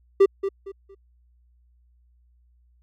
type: tone with echo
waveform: triangle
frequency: 392 Hz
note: G4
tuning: in tune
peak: -9 dBFS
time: 0.2-0.26 s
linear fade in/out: 10 ms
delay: 230 ms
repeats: 3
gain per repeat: -11 dB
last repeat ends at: 0.95 s
effects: added 60 Hz sine -57 dBFS peak until 2.82 s